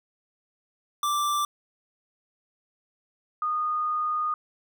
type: tone pair in turn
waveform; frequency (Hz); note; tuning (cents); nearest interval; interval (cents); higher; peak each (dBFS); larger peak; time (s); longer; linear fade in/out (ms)
square / sine; 1174.7 / 1229.9; D6 / D#6; 0 / -20; minor second; 80; second; -24; neither; 1.03-1.45 / 3.42-4.34; second; 2
effects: none